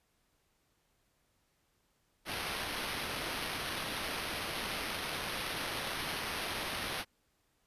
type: noise with sample-and-hold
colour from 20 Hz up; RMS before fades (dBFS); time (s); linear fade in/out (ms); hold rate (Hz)
white; -38; 2.25-7.05; 50; 7350
effects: pink hiss -75 dBFS RMS until 7.66 s + resampled to 32000 Hz

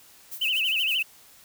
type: noise with tremolo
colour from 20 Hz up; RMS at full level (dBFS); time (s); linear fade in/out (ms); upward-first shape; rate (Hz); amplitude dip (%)
violet; -35; 0.31-1.03; 10; triangle; 8.6; 80
type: tone with vibrato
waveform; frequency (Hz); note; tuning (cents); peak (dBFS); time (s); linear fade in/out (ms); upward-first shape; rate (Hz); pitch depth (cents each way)
sine; 2802; F7; +5; -22; 0.41-1.03; 10; sine; 13; 170
effects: white hiss -53 dBFS RMS until 1.44 s

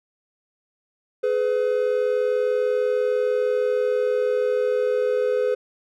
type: tone pair together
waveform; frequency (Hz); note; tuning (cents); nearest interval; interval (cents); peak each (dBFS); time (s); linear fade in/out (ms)
triangle; 423.1 / 503.2; G#4 / B4; +32 / +32; minor third; 300; -21 / -19; 1.23-5.55; 10
effects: none

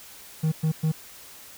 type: tone bursts at uneven times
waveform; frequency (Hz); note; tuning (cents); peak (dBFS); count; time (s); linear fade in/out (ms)
triangle; 157.6; D#3; +23; -18; 3; 0.43-0.52 / 0.63-0.72 / 0.83-0.92; 10
effects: white hiss -46 dBFS RMS until 1.57 s

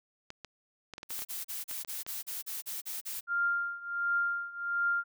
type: clicks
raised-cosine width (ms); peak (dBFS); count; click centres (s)
0.2; -25; 11; 0.304 / 0.447 / 0.937 / 0.981 / 1.031 / 1.106 / 1.191 / 1.221 / 1.712 / 1.848 / 2.065
type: noise bursts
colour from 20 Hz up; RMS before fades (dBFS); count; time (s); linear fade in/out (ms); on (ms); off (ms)
blue; -38; 11; 1.09-3.21; 20; 160; 36
type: tone with tremolo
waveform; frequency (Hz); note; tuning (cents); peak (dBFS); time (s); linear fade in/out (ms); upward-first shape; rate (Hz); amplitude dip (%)
sine; 1396.9; F6; 0; -25; 3.27-5.04; 50; triangle; 1.4; 90
effects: none

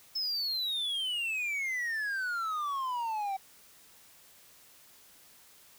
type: exponential sweep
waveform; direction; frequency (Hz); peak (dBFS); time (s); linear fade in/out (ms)
triangle; down; 5274 to 761; -29; 0.15-3.37; 10
effects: white hiss -58 dBFS RMS until 5.78 s

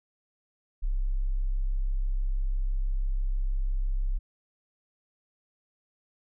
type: tone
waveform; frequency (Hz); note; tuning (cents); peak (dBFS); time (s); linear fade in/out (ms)
sine; 33.05; C1; +18; -24; 0.82-4.19; 20
effects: none

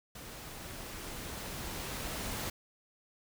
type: noise with level ramp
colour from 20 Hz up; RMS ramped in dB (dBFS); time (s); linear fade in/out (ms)
pink; -47 to -37; 0.15-2.5; 5
effects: none

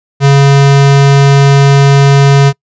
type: tone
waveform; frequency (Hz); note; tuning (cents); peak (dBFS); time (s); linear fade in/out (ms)
square; 139.4; C#3; +10; -3; 0.2-2.53; 50
effects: noise-tail reverb RT60 0.1 s tail -26 dB re dry + resampled to 16000 Hz

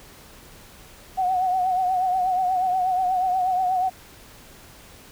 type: tone with vibrato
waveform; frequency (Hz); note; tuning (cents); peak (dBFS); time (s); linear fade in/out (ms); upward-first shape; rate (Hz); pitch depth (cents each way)
sine; 740; F#5; 0; -19; 1.17-3.9; 20; triangle; 8.3; 64
effects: pink hiss -47 dBFS RMS until 5.11 s

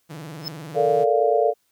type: tone with vibrato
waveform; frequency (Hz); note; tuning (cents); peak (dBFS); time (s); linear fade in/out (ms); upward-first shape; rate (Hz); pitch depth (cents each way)
sawtooth; 154.8; D#3; -9; -30; 0.09-1.05; 20; sine; 20; 170
type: tone with exponential growth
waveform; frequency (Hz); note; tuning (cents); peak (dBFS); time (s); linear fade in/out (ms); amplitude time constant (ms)
square; 5200; E8; -24; -23; 0.4-0.48; 0; 16
type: chord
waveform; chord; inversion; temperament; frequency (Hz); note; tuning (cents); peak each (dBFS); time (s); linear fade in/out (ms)
sine; Bb major seventh; third; just; 437 / 466.2 / 582.7 / 699.2; A4 / Bb4 / D5 / F5; -12 / 0 / -14 / +2; -21 / -22 / -22 / -21; 0.74-1.54; 50
effects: white hiss -68 dBFS RMS until 1.71 s

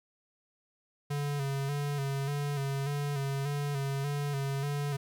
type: tone with vibrato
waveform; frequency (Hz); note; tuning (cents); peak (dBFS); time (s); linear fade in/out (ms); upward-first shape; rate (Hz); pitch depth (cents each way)
square; 140.9; C#3; +29; -31; 1.1-4.97; 10; square; 1.7; 40
effects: 12-bit

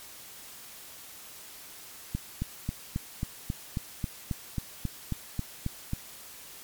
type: click train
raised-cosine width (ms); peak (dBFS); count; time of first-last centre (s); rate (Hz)
5; -17; 15; 2.15-5.934; 3.7
effects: white hiss -47 dBFS RMS until 6.63 s + MP3 96 kbps

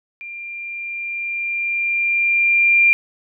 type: tone with level ramp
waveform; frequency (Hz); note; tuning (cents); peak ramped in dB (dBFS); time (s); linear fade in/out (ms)
sine; 2386; D7; +27; -30 to -9; 0.21-2.93; 0
effects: none

